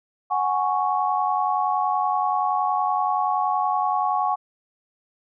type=chord; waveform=sine; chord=F# suspended second; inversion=none; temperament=equal; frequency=740 / 830.6 / 1108.7 Hz; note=F#5 / G#5 / C#6; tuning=0 / 0 / 0 cents; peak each=-24 dBFS; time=0.3-4.36 s; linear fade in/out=20 ms; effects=none